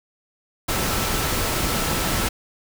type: tone in noise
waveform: sine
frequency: 1323 Hz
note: E6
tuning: 6 cents sharp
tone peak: -34 dBFS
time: 0.68-2.29 s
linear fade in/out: 10 ms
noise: pink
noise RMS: -23 dBFS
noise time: 0.68-2.29 s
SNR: -14 dB
effects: none